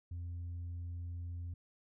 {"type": "tone with tanh clipping", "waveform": "sine", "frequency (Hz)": 86.6, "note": "F2", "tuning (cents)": -14, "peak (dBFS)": -40, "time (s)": [0.11, 1.54], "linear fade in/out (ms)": 5, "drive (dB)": 1, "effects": []}